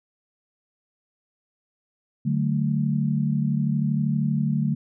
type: chord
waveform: sine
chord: D major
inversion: none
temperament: equal with one note detuned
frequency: 146.83 / 187.58 / 220 Hz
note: D3 / F#3 / A3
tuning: 0 / +24 / 0 cents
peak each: -23 / -27 / -25 dBFS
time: 2.25-4.75 s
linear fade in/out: 10 ms
effects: none